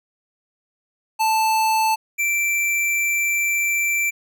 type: tone pair in turn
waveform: square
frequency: 880 / 2343 Hz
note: A5 / D7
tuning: 0 / -5 cents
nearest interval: octave + perfect fourth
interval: 1695 cents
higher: second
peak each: -17 / -19 dBFS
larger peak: first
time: 1.19-1.96 / 2.18-4.11 s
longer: second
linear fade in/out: 20 ms
effects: none